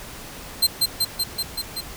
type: tone with echo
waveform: sawtooth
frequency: 4143 Hz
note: C8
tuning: 18 cents flat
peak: -11 dBFS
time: 0.62-0.67 s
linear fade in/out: 10 ms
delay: 190 ms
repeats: 6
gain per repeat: -2 dB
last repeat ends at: 1.81 s
effects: pink hiss -38 dBFS RMS until 1.96 s